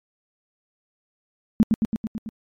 sine tone with echo, 220 Hz, A3, in tune, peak -11 dBFS, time 1.6-1.63 s, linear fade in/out 0 ms, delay 110 ms, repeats 6, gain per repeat -3 dB, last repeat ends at 2.29 s, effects MP3 64 kbps

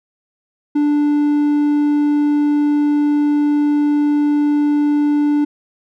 triangle tone, 293.7 Hz, D4, in tune, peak -10 dBFS, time 0.75-5.45 s, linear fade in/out 10 ms, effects none

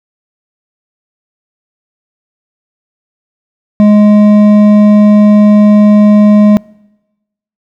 triangle tone with hard clipping, 208.8 Hz, G#3, 10 cents sharp, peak -3 dBFS, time 3.8-6.57 s, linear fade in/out 0 ms, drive 11 dB, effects noise-tail reverb RT60 1.0 s tail -26 dB re dry

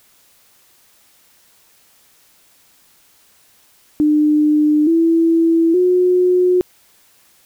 sine tone with pitch steps, 301.1 / 330.3 / 362.2 Hz, D4 / E4 / F#4, +43 / +4 / -37 cents, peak -10 dBFS, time 4-6.61 s, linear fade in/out 0 ms, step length 870 ms, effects white hiss -53 dBFS RMS until 7.45 s

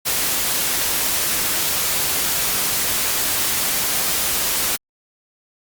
white noise, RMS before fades -20 dBFS, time 0.05-4.77 s, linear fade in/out 20 ms, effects Opus 48 kbps

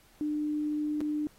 sine tone with dropouts, 300 Hz, D4, 37 cents sharp, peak -28 dBFS, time 0.21-1.27 s, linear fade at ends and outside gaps 0 ms, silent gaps 1.006-1.013 s, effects pink hiss -61 dBFS RMS until 1.38 s + AAC 48 kbps

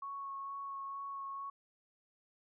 sine tone with vibrato, 1104 Hz, C#6, 7 cents flat, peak -40 dBFS, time 0.02-1.5 s, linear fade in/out 5 ms, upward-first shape sine, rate 2.2 Hz, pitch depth 11 cents each way, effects none

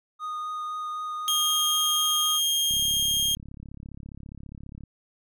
triangle tone with vibrato, 1236 Hz, D#6, 12 cents flat, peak -28 dBFS, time 0.19-2.4 s, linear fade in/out 50 ms, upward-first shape triangle, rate 3.9 Hz, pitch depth 10 cents each way
sawtooth tone, 3227 Hz, G7, 50 cents sharp, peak -19 dBFS, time 1.28-3.35 s, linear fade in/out 0 ms
click train, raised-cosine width 5 ms, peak -29 dBFS, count 75, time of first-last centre 2.71-4.836 s, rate 34.8 Hz
effects none

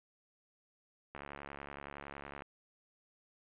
click train, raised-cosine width 0.5 ms, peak -30 dBFS, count 91, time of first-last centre 1.15-2.421 s, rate 70.8 Hz, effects resampled to 8000 Hz

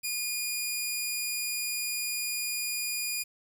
10% pulse tone, 2440 Hz, D#7, 34 cents flat, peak -21 dBFS, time 0.03-3.24 s, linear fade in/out 20 ms, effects 9-bit

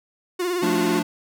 45% pulse tone with vibrato, 355.9 Hz, F4, 33 cents sharp, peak -22 dBFS, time 0.39-1 s, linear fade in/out 10 ms, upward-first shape sine, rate 18 Hz, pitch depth 62 cents each way
square chord, D minor, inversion first, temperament just, 176.2 / 220.2 / 293.7 Hz, F3 / A3 / D4, +16 / +2 / 0 cents, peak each -28 / -27 / -25 dBFS, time 0.62-1.03 s, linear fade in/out 10 ms
effects none

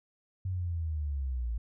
sine linear sweep, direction down, 94.9 to 55 Hz, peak -30 dBFS, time 0.45-1.58 s, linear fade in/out 5 ms, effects none

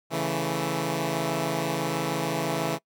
10% pulse chord, A major, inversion first, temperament equal, 138.59 / 164.81 / 220 Hz, C#3 / E3 / A3, 0 / 0 / 0 cents, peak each -22 / -20 / -26 dBFS, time 0.1-2.79 s, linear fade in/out 50 ms, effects noise-tail reverb RT60 0.1 s tail -24 dB re dry

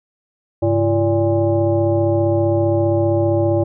sine tone with frequency modulation, 339.4 Hz, F4, 49 cents flat, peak -13 dBFS, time 0.62-3.64 s, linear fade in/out 10 ms, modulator 238 Hz, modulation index 1.3, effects none

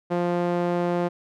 sawtooth tone with band-pass filter, 174.9 Hz, F3, 3 cents sharp, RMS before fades -24 dBFS, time 0.1-1.09 s, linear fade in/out 20 ms, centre 520 Hz, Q 0.95, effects none

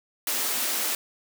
white high-pass noise, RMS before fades -27 dBFS, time 0.27-0.95 s, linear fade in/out 2 ms, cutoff 220 Hz, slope 96 dB/octave, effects none

